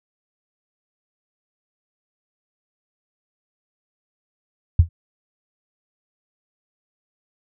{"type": "tone with exponential decay", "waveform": "sine", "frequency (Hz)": 84.1, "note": "E2", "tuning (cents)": 35, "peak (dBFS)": -5, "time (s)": [4.79, 4.89], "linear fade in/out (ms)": 5, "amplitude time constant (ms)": 20, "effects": []}